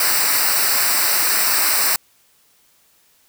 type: noise with comb filter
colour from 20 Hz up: white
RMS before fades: -17 dBFS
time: 0-1.96 s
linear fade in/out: 2 ms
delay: 0.3 ms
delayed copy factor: -0.8
effects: white hiss -57 dBFS RMS until 3.28 s